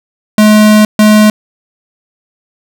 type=tone bursts at uneven times; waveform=square; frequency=212.9 Hz; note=G#3; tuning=43 cents sharp; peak=-3 dBFS; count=2; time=0.38-0.85 / 0.99-1.3 s; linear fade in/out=2 ms; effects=none